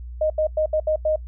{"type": "tone bursts at uneven times", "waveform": "sine", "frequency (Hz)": 620, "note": "D#5", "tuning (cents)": -6, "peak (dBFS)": -17, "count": 6, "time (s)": [[0.21, 0.3], [0.38, 0.47], [0.57, 0.66], [0.73, 0.8], [0.87, 0.96], [1.05, 1.16]], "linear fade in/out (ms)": 5, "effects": ["noise-tail reverb RT60 0.1 s tail -24 dB re dry", "added 60 Hz sine -32 dBFS peak until 1.27 s"]}